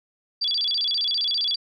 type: tone with vibrato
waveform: sine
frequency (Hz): 3981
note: B7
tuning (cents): +13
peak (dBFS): -21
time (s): 0.41-1.56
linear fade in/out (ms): 10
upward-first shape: square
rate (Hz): 15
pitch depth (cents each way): 280
effects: none